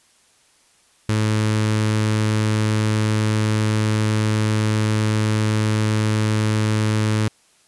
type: tone with notch filter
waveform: sawtooth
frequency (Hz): 107.8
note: A2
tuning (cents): -35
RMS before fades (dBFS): -19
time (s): 1.09-7.28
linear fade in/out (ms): 0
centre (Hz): 710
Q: 1.9
effects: white hiss -57 dBFS RMS until 7.67 s + resampled to 24000 Hz